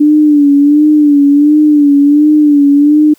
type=tone with vibrato; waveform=sine; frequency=293.1 Hz; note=D4; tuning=3 cents flat; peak=-3 dBFS; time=0-3.14 s; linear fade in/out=10 ms; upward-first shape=sine; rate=1.4 Hz; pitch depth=61 cents each way; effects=white hiss -48 dBFS RMS until 3.18 s